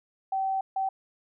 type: tone bursts at uneven times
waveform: sine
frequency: 770 Hz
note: G5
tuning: 31 cents flat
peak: -25 dBFS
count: 2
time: 0.32-0.61 / 0.76-0.89 s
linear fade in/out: 5 ms
effects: none

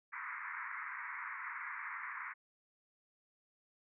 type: band-pass noise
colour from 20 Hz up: white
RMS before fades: -44 dBFS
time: 0.12-2.34 s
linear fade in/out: 20 ms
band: 950 to 2200 Hz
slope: 96 dB/octave
effects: none

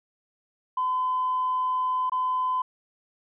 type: tone with dropouts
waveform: sine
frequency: 1017 Hz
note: C6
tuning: 50 cents flat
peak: -22 dBFS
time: 0.77-2.62 s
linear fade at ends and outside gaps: 5 ms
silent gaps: 2.097-2.119 s
effects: tanh soft clip ceiling -18 dBFS

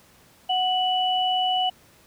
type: tone pair together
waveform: sine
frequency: 740 / 2958 Hz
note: F#5 / F#7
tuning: 0 / -1 cents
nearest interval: 2 octaves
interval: 2399 cents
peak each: -22 / -24 dBFS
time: 0.49-1.7 s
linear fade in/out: 10 ms
effects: pink hiss -55 dBFS RMS until 2.06 s + high-pass 60 Hz 12 dB/octave

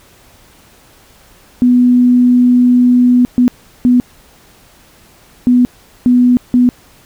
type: tone bursts at uneven times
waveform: sine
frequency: 246.9 Hz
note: B3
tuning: in tune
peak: -5 dBFS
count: 6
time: 1.62-3.25 / 3.38-3.48 / 3.85-4 / 5.47-5.65 / 6.06-6.37 / 6.54-6.69 s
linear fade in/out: 0 ms
effects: pink hiss -45 dBFS RMS until 7.05 s

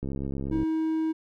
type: click train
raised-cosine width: 3 ms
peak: -20 dBFS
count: 42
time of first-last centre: 0.03-0.631 s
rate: 68.2 Hz
type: tone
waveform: triangle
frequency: 318.7 Hz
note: D#4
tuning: 42 cents sharp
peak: -22 dBFS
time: 0.51-1.13 s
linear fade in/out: 20 ms
effects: none

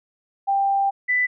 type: tone pair in turn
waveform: sine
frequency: 790 / 1990.7 Hz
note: G5 / B6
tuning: +13 / +13 cents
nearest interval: octave + major third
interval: 1600 cents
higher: second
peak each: -17 dBFS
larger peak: neither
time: 0.47-0.91 / 1.08-1.27 s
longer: first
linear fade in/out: 20 ms
effects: none

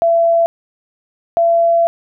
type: tone pair in turn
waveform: sine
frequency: 672 / 675.4 Hz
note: E5 / E5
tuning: +33 / +42 cents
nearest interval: unison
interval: 9 cents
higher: second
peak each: -9 dBFS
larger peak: neither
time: 0.02-0.46 / 1.37-1.87 s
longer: second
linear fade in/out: 0 ms
effects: none

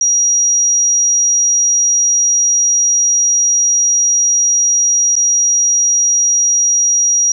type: tone with dropouts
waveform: sine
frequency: 5740 Hz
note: F8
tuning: 47 cents sharp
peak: -9 dBFS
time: 0.01-7.32 s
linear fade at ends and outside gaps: 2 ms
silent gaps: 5.155-5.164 s
effects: none

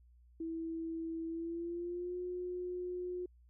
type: tone with pitch glide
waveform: sine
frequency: 327.7 to 359.4 Hz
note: E4 to F4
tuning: -10 to +50 cents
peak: -37 dBFS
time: 0.4-3.26 s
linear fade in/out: 5 ms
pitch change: +160 cents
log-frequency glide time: 1.27-2.17 s
effects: added 60 Hz sine -60 dBFS peak until 3.49 s

